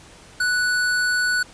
square tone, 1480 Hz, F#6, in tune, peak -19 dBFS, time 0.4-1.43 s, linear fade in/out 5 ms, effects pink hiss -46 dBFS RMS until 1.53 s + resampled to 22050 Hz

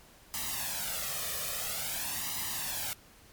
white noise with flanger, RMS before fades -35 dBFS, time 0.34-2.93 s, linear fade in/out 0 ms, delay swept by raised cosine 1 to 1.67 ms, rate 0.49 Hz, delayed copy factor +0.75, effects pink hiss -57 dBFS RMS until 3.32 s + MP3 96 kbps

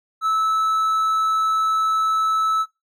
triangle tone, 1306 Hz, E6, 17 cents flat, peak -15 dBFS, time 0.21-2.66 s, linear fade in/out 50 ms, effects noise-tail reverb RT60 0.2 s tail -19 dB re dry

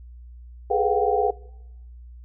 sine tone cluster, 412 / 430.1 / 495.4 / 714 / 774 Hz, G#4 / A4 / B4 / F5 / G5, -14 / -39 / +5 / +38 / -22 cents, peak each -25 dBFS, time 0.7-1.31 s, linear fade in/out 10 ms, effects noise-tail reverb RT60 0.9 s tail -21 dB re dry + added 60 Hz sine -40 dBFS peak until 2.24 s

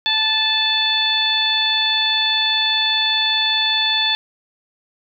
harmonic tone, 875 Hz, A5, 10 cents flat, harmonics 1 / 2 / 3 / 4 / 5, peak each -26 / -24 / -26 / -17 / -24 dBFS, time 0.06-4.15 s, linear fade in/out 0 ms, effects none

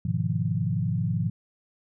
sine chord, F half-diminished seventh, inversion first, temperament equal, 103.83 / 123.47 / 155.56 / 174.61 Hz, Ab2 / Cb3 / Eb3 / F3, 0 / 0 / 0 / 0 cents, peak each -29 dBFS, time 0.05-1.3 s, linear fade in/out 5 ms, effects none

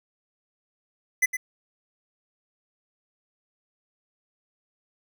square tone with echo, 2015 Hz, B6, 34 cents sharp, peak -18 dBFS, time 1.22-1.26 s, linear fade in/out 10 ms, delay 110 ms, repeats 1, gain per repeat -9 dB, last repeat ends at 1.37 s, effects none

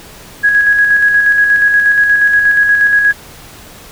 sine tone with tremolo, 1661.2 Hz, G#6, in tune, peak -5 dBFS, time 0.43-3.13 s, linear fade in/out 20 ms, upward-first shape square, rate 8.4 Hz, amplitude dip 35%, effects pink hiss -35 dBFS RMS until 3.91 s

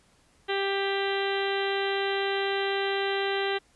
harmonic tone, 394 Hz, G4, 9 cents sharp, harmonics 1 / 2 / 3 / 4 / 5 / 6 / 7 / 8 / 9 / 10, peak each -28 / -33 / -39 / -35 / -35 / -42 / -39 / -37 / -43 / -40 dBFS, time 0.48-3.59 s, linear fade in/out 20 ms, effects pink hiss -63 dBFS RMS until 3.75 s + resampled to 24000 Hz

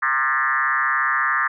sine tone with frequency modulation, 1480 Hz, F#6, in tune, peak -17 dBFS, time 0.02-1.48 s, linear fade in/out 10 ms, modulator 137 Hz, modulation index 3, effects none

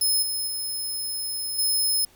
10% pulse tone with level steps, 5170 Hz, E8, 34 cents flat, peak -14 / -20 / -22 / -15 dBFS, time 0.01-2.05 s, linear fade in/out 5 ms, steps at 0.22 / 0.47 / 1.58 s, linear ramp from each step 10 ms, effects pink hiss -56 dBFS RMS until 2.15 s

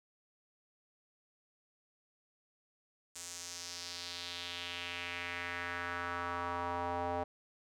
square tone with band-pass filter sweep, 87.31 Hz, F2, in tune, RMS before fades -40 dBFS, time 3.15-7.24 s, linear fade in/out 10 ms, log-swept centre 7500 to 720 Hz, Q 2.4, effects none

